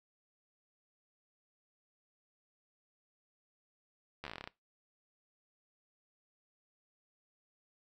slowing click train, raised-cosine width 0.3 ms, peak -26 dBFS, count 12, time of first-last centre 4.24-4.475 s, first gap 12 ms, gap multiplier 1.11, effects noise-tail reverb RT60 0.2 s tail -20 dB re dry

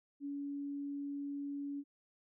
sine tone, 283.4 Hz, C#4, 38 cents sharp, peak -38 dBFS, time 0.2-1.84 s, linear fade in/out 50 ms, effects none

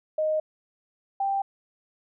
sine tone pair in turn, 621 / 787.6 Hz, D#5 / G5, -3 / +8 cents, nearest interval major third, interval 411 cents, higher second, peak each -22 / -23 dBFS, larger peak first, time 0.18-0.4 / 1.2-1.42 s, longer neither, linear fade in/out 5 ms, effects none

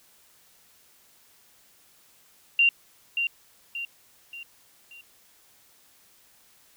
sine tone with echo, 2771 Hz, F7, 14 cents flat, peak -16 dBFS, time 2.59-2.69 s, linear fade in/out 2 ms, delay 580 ms, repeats 4, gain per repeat -7 dB, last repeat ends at 5.01 s, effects white hiss -59 dBFS RMS until 6.76 s

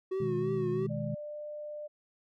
triangle tone with vibrato, 372.5 Hz, F#4, 12 cents sharp, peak -28 dBFS, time 0.11-0.87 s, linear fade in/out 10 ms, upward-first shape triangle, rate 3 Hz, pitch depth 67 cents each way
sine chord, G# minor, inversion first, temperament equal, 123.47 / 155.56 / 207.7 Hz, B2 / D#3 / G#3, 0 / 0 / 0 cents, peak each -37 / -36 / -37 dBFS, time 0.2-1.15 s, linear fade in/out 5 ms
sine tone with pitch glide, 591 to 597.2 Hz, D5 to D5, +11 to +29 cents, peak -38 dBFS, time 0.89-1.88 s, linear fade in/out 20 ms, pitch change +18 cents, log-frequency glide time 1.02-1.38 s
effects none

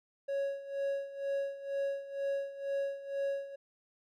triangle tone with tremolo, 554.4 Hz, C#5, in tune, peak -28 dBFS, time 0.28-3.56 s, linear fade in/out 10 ms, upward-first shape sine, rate 2.1 Hz, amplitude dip 80%, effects none

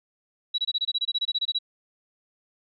sine tone bursts, 3900 Hz, B7, 23 cents flat, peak -22 dBFS, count 16, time 0.54-1.588 s, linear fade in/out 10 ms, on 43 ms, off 24 ms, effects none

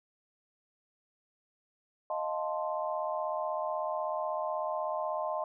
sine chord, F dominant seventh, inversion third, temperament equal, 622.3 / 698.5 / 880 / 1046.5 Hz, Eb5 / F5 / A5 / C6, 0 / 0 / 0 / 0 cents, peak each -34 / -38 / -38 / -37 dBFS, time 2.1-5.44 s, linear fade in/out 2 ms, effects none

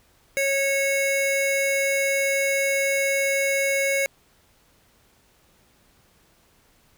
square tone pair together, 549 / 2198 Hz, C#5 / C#7, -17 / -15 cents, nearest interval 2 octaves, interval 2402 cents, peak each -24 dBFS, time 0.37-4.06 s, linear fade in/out 0 ms, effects pink hiss -60 dBFS RMS until 6.97 s

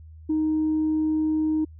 sine tone, 311.1 Hz, D#4, in tune, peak -19 dBFS, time 0.29-1.65 s, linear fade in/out 10 ms, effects tanh soft clip ceiling -17 dBFS + added 79 Hz sine -42 dBFS peak until 1.79 s

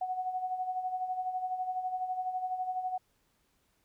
sine tone with tremolo, 740 Hz, F#5, in tune, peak -29 dBFS, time 0.01-2.98 s, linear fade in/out 5 ms, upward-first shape sine, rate 12 Hz, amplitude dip 60%, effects pink hiss -73 dBFS RMS until 3.84 s

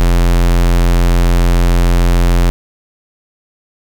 square tone, 43.36 Hz, F1, 12 cents flat, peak -8 dBFS, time 0-2.5 s, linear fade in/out 0 ms, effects none

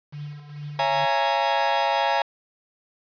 sine tone with tremolo, 146.83 Hz, D3, in tune, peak -30 dBFS, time 0.12-1.06 s, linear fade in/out 20 ms, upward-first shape triangle, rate 2.3 Hz, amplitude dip 80%
40% pulse chord, A# half-diminished seventh, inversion first, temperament equal with one note detuned, 554.4 / 674.3 / 830.6 / 932.3 Hz, C#5 / E5 / G#5 / A#5, 0 / +39 / 0 / 0 cents, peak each -27 / -26 / -23 / -24 dBFS, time 0.79-2.22 s, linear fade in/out 2 ms
effects resampled to 11025 Hz + 8-bit

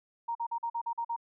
sine tone bursts, 932.3 Hz, A#5, in tune, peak -30 dBFS, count 8, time 0.28-1.164 s, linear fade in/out 10 ms, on 72 ms, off 44 ms, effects none

